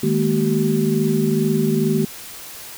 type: tone cluster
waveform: sine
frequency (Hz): 156 / 209.7 / 232 / 381.6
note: D#3 / G#3 / A#3 / G4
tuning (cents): +5 / +17 / -8 / -47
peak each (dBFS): -21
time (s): 0.03-2.05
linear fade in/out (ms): 5
effects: white hiss -36 dBFS RMS until 2.77 s